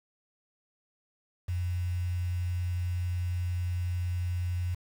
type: tone with quantisation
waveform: sine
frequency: 88.9 Hz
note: F2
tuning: 31 cents sharp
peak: -28 dBFS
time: 1.48-4.75 s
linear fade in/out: 10 ms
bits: 8
effects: none